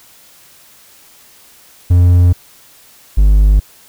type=tone pair in turn; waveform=triangle; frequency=88.4 / 50.54 Hz; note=F2 / G#1; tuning=+22 / -46 cents; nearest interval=minor seventh; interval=968 cents; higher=first; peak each=-3 dBFS; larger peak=neither; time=1.9-2.33 / 3.17-3.6 s; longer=neither; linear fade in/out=10 ms; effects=white hiss -44 dBFS RMS until 3.88 s